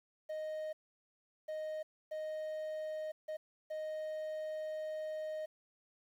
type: tone bursts at uneven times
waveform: triangle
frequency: 621 Hz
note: D#5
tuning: 3 cents flat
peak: -36 dBFS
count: 5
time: 0.29-0.73 / 1.48-1.83 / 2.11-3.12 / 3.28-3.37 / 3.7-5.46 s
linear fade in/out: 10 ms
effects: 11-bit